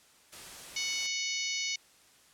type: noise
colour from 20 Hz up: white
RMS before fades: -46 dBFS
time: 0.32-1.07 s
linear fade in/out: 10 ms
type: harmonic tone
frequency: 739 Hz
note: F#5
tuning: 2 cents flat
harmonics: 3 / 4 / 5 / 6 / 7 / 8 / 9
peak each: -36 / -39 / -41 / -39 / -40 / -38 / -43 dBFS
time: 0.76-1.76 s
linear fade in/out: 5 ms
effects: white hiss -61 dBFS RMS until 2.33 s + low-pass 10000 Hz 12 dB/octave